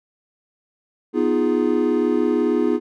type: chord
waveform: triangle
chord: F half-diminished seventh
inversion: second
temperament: equal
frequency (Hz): 246.9 / 311.1 / 349.2 / 415.3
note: Cb4 / Eb4 / F4 / Ab4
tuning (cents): 0 / 0 / 0 / 0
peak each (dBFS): -20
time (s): 1.13-2.8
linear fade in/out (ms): 50
effects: none